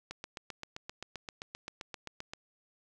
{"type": "click train", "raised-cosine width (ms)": 0.2, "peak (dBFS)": -23, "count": 18, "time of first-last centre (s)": [0.11, 2.335], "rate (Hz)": 7.64, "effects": []}